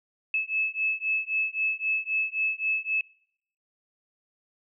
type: beating tone pair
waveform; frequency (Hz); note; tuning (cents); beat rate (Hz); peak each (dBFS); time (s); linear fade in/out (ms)
sine; 2600 / 2603.8; E7 / E7; -24 / -22; 3.8; -28; 0.34-3.01; 2
effects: noise-tail reverb RT60 0.7 s tail -24 dB re dry